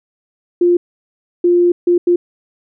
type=tone bursts at uneven times; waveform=sine; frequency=350.5 Hz; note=F4; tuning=6 cents sharp; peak=-8 dBFS; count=4; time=0.61-0.77 / 1.44-1.72 / 1.87-1.98 / 2.07-2.16 s; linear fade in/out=5 ms; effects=none